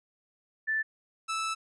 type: tone pair in turn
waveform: sine / sawtooth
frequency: 1760 / 1314.1 Hz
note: A6 / E6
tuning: 0 / -6 cents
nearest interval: perfect fourth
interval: 506 cents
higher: first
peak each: -26 dBFS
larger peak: neither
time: 0.67-0.83 / 1.28-1.55 s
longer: second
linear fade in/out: 20 ms
effects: resampled to 24000 Hz